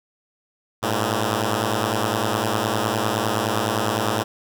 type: beating tone pair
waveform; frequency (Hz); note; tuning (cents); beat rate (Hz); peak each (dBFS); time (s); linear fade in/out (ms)
5% pulse; 103.83 / 113.63; G#2 / A#2; 0 / -44; 9.8; -12; 0.82-4.24; 20
effects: none